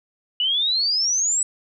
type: exponential sweep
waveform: sine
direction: up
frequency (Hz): 2906 to 7980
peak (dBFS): -18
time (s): 0.4-1.43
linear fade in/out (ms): 2
effects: none